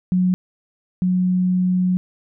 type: tone pair in turn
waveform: sine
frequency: 182.6 / 182.6 Hz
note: F#3 / F#3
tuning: -23 / -23 cents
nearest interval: unison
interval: 0 cents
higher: neither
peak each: -14 / -15 dBFS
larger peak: first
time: 0.12-0.34 / 1.02-1.97 s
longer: second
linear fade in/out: 0 ms
effects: none